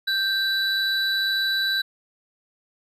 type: tone pair together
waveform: triangle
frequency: 1568 / 3951 Hz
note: G6 / B7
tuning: 0 / 0 cents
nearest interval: octave + major third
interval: 1600 cents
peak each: -22 dBFS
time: 0.07-1.82 s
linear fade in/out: 10 ms
effects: resampled to 32000 Hz